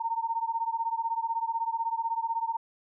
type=beating tone pair; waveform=sine; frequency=908 / 924 Hz; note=A#5 / A#5; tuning=-46 / -16 cents; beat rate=16 Hz; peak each=-30 / -31 dBFS; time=0-2.57 s; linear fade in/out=10 ms; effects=none